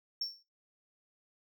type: tone with exponential decay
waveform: triangle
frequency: 5450 Hz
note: F8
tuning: 43 cents flat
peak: -27 dBFS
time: 0.21-0.43 s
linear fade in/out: 5 ms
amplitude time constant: 47 ms
effects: noise-tail reverb RT60 0.2 s tail -17 dB re dry + tanh soft clip ceiling -29 dBFS